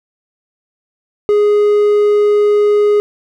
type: tone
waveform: triangle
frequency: 415.3 Hz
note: G#4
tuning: in tune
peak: -6 dBFS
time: 1.29-3 s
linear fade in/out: 0 ms
effects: none